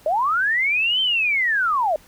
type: linear two-way sweep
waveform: sine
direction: up then down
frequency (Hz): 581 to 3136 to 581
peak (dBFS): -17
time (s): 0.06-1.96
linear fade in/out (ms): 2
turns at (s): 1.01
effects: pink hiss -51 dBFS RMS until 2.07 s